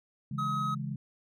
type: chord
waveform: sine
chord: C# minor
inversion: none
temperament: equal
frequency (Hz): 138.59 / 164.81 / 207.7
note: C#3 / E3 / G#3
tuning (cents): 0 / 0 / 0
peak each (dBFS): -35 / -39 / -38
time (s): 0.31-0.96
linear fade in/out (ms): 5
type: tone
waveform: triangle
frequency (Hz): 1270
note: D#6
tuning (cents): +35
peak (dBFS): -28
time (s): 0.38-0.75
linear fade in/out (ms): 10
effects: none